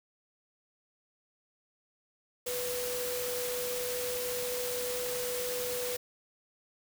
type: tone in noise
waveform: sine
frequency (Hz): 494.2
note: B4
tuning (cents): +1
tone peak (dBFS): -34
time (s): 2.46-5.97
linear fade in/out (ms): 10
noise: white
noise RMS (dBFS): -37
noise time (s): 2.46-5.97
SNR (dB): 0
effects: none